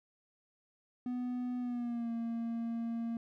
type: tone with pitch glide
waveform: triangle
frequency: 247.7 to 231.1 Hz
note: B3 to A#3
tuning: +5 to -15 cents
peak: -32 dBFS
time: 1.06-3.17 s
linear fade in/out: 2 ms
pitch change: -120 cents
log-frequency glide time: 1.59-2.11 s
effects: none